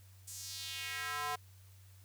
square tone with high-pass filter sweep, 146.83 Hz, D3, in tune, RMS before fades -41 dBFS, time 0.27-1.36 s, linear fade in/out 10 ms, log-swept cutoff 8000 to 820 Hz, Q 2, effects added 95 Hz sine -56 dBFS peak until 2.04 s + white hiss -66 dBFS RMS until 2.04 s

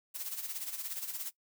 blue noise with tremolo, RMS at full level -37 dBFS, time 0.14-1.31 s, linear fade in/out 20 ms, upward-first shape sine, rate 17 Hz, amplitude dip 65%, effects noise-tail reverb RT60 0.1 s tail -20 dB re dry

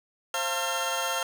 25% pulse tone cluster, 530 / 690 / 902 / 1363 / 3206 Hz, C5 / F5 / A5 / F6 / G7, +22 / -21 / +43 / -43 / +38 cents, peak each -30 dBFS, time 0.34-1.23 s, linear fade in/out 2 ms, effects none

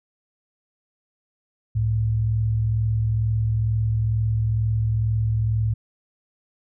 sine tone pair together, 67.81 / 110 Hz, C#2 / A2, -38 / 0 cents, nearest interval minor sixth, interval 838 cents, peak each -28 / -19 dBFS, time 1.75-5.74 s, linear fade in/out 10 ms, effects none

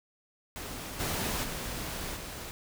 pink noise with level steps, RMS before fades -40 / -32 / -37 / -41 dBFS, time 0.56-2.51 s, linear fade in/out 0 ms, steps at 0.99 / 1.43 / 2.15 s, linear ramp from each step 20 ms, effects none

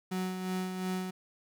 35% pulse tone with tremolo, 185.3 Hz, F#3, 3 cents sharp, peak -29 dBFS, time 0.11-1.11 s, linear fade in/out 10 ms, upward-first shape sine, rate 2.8 Hz, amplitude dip 45%, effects none

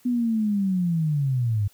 sine linear sweep, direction down, 250 to 98 Hz, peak -20 dBFS, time 0.05-1.68 s, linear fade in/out 10 ms, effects white hiss -58 dBFS RMS until 1.73 s

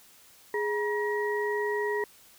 sine tone cluster, 416.2 / 957 / 1900 Hz, G#4 / A#5 / A#6, +4 / +45 / +33 cents, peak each -28 / -34 / -33 dBFS, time 0.54-2.04 s, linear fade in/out 2 ms, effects white hiss -56 dBFS RMS until 2.38 s

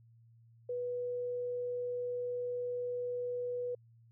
sine tone, 490.5 Hz, B4, 12 cents flat, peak -34 dBFS, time 0.69-3.75 s, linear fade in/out 5 ms, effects added 115 Hz sine -59 dBFS peak until 4.11 s

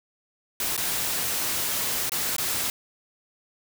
white noise with dropouts, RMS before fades -27 dBFS, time 0.6-2.7 s, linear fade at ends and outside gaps 1 ms, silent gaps 0.765-0.777 / 2.095-2.119 / 2.365-2.382 s, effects none

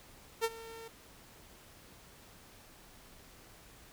sawtooth tone with ADSR envelope, 453.9 Hz, A#4, 46 cents flat, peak -23 dBFS, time 0.41-0.88 s, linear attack 33 ms, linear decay 43 ms, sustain -19 dB, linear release 4 ms, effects pink hiss -57 dBFS RMS until 3.92 s

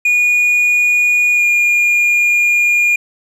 triangle tone with pitch glide, 2448 to 2423 Hz, D#7 to D#7, -29 to -47 cents, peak -8 dBFS, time 0.05-2.96 s, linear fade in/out 5 ms, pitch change -18 cents, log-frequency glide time 1.34-1.43 s, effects none

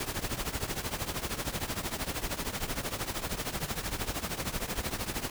pink noise with tremolo, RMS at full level -31 dBFS, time 0-5.3 s, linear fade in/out 2 ms, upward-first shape triangle, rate 13 Hz, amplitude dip 85%, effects none

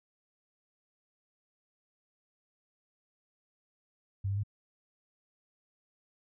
sine tone with pitch steps, 97.9 / 99.3 / 102.9 Hz, G2 / G2 / G#2, -2 / +23 / -16 cents, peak -29 dBFS, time 4.24-4.435 s, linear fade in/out 10 ms, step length 65 ms, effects none

